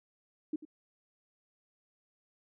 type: tone with echo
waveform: sine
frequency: 307.1 Hz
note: D#4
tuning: 23 cents flat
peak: -30 dBFS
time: 0.53-0.56 s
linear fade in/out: 5 ms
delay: 92 ms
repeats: 1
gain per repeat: -15 dB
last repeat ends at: 0.652 s
effects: none